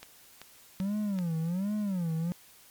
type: click train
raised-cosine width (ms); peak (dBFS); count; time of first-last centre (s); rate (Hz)
0.2; -26; 4; 0.03-1.188; 2.59
type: tone with vibrato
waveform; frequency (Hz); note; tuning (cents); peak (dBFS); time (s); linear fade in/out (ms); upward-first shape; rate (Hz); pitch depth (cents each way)
triangle; 184.5; F#3; -5; -26; 0.8-2.32; 0; sine; 1.3; 240
effects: white hiss -56 dBFS RMS until 2.7 s + MP3 96 kbps